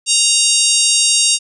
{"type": "harmonic tone", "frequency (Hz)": 932.3, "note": "A#5", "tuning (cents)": 0, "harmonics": [3, 4, 5, 6, 7, 8, 9, 10], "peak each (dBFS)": [-19, -19, -19, -19, -19, -19, -19, -19], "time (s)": [0.06, 1.39], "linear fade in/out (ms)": 50, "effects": []}